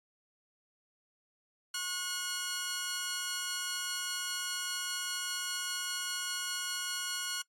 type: tone pair together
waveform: 10% pulse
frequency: 1084 / 1447 Hz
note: C#6 / F#6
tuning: -39 / -39 cents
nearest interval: perfect fourth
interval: 500 cents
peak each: -34 / -26 dBFS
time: 1.74-7.42 s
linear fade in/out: 5 ms
effects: noise-tail reverb RT60 0.1 s tail -22 dB re dry + MP3 64 kbps